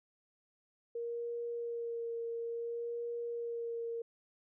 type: tone with vibrato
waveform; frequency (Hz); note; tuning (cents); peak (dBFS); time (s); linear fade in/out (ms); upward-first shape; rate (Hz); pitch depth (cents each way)
sine; 467.8; A#4; +6; -36; 0.95-4.02; 5; sine; 0.58; 16
effects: none